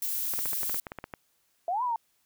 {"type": "noise", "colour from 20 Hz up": "violet", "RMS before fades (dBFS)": -31, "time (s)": [0.02, 0.8], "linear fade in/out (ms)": 2}
{"type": "clicks", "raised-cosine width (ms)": 0.5, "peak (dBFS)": -22, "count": 12, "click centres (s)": [0.337, 0.39, 0.457, 0.532, 0.632, 0.696, 0.744, 0.868, 0.919, 0.987, 1.041, 1.138]}
{"type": "exponential two-way sweep", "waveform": "sine", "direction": "up then down", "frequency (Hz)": [659.3, 1020, 892], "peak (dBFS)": -26, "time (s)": [1.68, 1.96], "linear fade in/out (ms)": 2, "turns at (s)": 1.83}
{"effects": ["white hiss -71 dBFS RMS until 2.25 s"]}